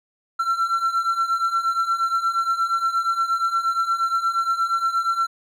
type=beating tone pair; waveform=triangle; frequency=1347 / 1355.5 Hz; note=E6 / E6; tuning=+37 / +48 cents; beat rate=8.5 Hz; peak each=-23 / -19 dBFS; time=0.39-5.27 s; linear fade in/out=10 ms; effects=none